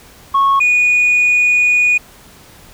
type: tone pair in turn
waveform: sine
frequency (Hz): 1100 / 2460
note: C#6 / D#7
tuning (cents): -14 / -20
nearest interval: octave + major second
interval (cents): 1394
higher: second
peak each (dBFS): -7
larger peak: neither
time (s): 0.34-0.6 / 0.6-1.98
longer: second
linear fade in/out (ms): 10
effects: tanh soft clip ceiling -7 dBFS + pink hiss -42 dBFS RMS until 2.73 s